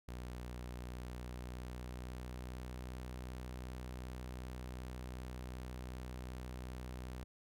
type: tone with pitch glide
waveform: sawtooth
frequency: 61.3 to 62.66 Hz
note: B1 to B1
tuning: -12 to +26 cents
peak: -40 dBFS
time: 0.08-7.24 s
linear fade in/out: 5 ms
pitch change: +38 cents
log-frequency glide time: 0.77-2.96 s
effects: none